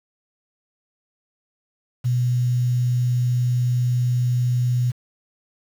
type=tone with quantisation; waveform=sine; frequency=123.47 Hz; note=B2; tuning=in tune; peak=-17 dBFS; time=2.04-4.92 s; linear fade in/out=20 ms; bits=7; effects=none